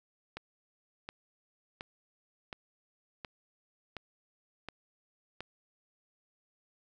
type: click train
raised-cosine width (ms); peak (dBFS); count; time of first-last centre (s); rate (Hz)
0.3; -24; 8; 0.37-5.406; 1.39
effects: none